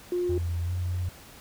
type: tone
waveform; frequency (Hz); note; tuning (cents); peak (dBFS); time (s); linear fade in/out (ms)
sine; 355.3; F4; +30; -24; 0.12-0.38; 2
type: tone with pitch glide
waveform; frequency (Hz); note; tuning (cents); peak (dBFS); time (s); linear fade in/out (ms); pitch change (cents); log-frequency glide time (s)
sine; 85.6 to 89.6; F2 to F2; -34 to +45; -26; 0.29-1.09; 5; +79; 0.64-0.72
effects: tanh soft clip ceiling -17 dBFS + pink hiss -49 dBFS RMS until 1.4 s